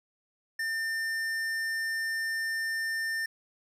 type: tone with tanh clipping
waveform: sine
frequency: 1800 Hz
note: A6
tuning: 39 cents sharp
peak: -31 dBFS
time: 0.59-3.26 s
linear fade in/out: 5 ms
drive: 15 dB
effects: none